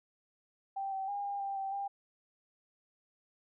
sine tone with pitch steps, 783 / 771 / 809 / 804 / 790 / 778 / 797 Hz, G5 / G5 / G#5 / G5 / G5 / G5 / G5, -2 / -29 / -46 / +44 / +13 / -13 / +28 cents, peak -34 dBFS, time 0.76-1.88 s, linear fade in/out 10 ms, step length 160 ms, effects none

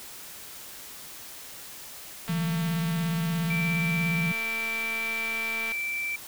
click train, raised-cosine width 0.3 ms, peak -22 dBFS, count 775, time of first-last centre 2.28-5.72 s, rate 225 Hz
sine tone with vibrato, 167.1 Hz, E3, 24 cents sharp, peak -25 dBFS, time 2.29-4.32 s, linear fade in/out 5 ms, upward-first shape sine, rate 17 Hz, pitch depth 100 cents each way
sine tone, 2336 Hz, D7, 10 cents flat, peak -28 dBFS, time 3.5-6.16 s, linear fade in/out 5 ms
effects white hiss -43 dBFS RMS until 6.27 s

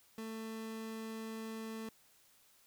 30% pulse tone, 222.3 Hz, A3, 18 cents sharp, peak -39 dBFS, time 0.18-1.89 s, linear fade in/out 2 ms, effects white hiss -67 dBFS RMS until 2.66 s

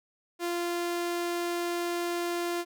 sawtooth tone, 346.5 Hz, F4, 14 cents flat, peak -25 dBFS, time 0.39-2.65 s, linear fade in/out 50 ms, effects none

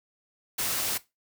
white noise, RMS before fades -29 dBFS, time 0.58-0.98 s, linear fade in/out 10 ms, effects noise-tail reverb RT60 0.2 s tail -17 dB re dry

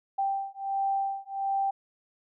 sine beating tone pair, 784 / 785.4 Hz, G5 / G5, 0 / +3 cents, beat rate 1.4 Hz, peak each -30 dBFS, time 0.18-1.71 s, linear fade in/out 10 ms, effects none

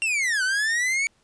45% pulse linear two-way sweep, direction down then up, 2772 to 1474 to 2268 Hz, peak -21 dBFS, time 0.02-1.07 s, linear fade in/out 0 ms, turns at 0.43 s, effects pink hiss -64 dBFS RMS until 1.23 s + resampled to 22050 Hz

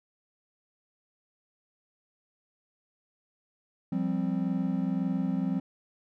triangle chord, F suspended second, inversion none, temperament just, 174.61 / 196.44 / 261.9 Hz, F3 / G3 / C4, 0 / +4 / +2 cents, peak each -29 dBFS, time 3.92-5.6 s, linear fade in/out 5 ms, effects none

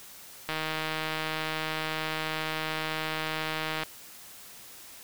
click train, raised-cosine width 0.3 ms, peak -15 dBFS, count 526, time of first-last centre 0.49-3.834 s, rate 157 Hz, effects white hiss -48 dBFS RMS until 5.03 s

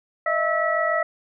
sine tone cluster, 621 / 668 / 1304 / 1940 Hz, D#5 / E5 / E6 / B6, -3 / +23 / -19 / -31 cents, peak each -25 dBFS, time 0.26-1.03 s, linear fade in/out 5 ms, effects none

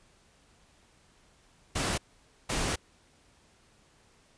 pink noise bursts at uneven times, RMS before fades -30 dBFS, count 2, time 1.75-1.98 / 2.49-2.76 s, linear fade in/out 10 ms, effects pink hiss -63 dBFS RMS until 4.37 s + resampled to 22050 Hz

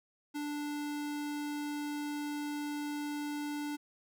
square tone, 293.7 Hz, D4, in tune, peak -36 dBFS, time 0.34-3.77 s, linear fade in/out 20 ms, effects none

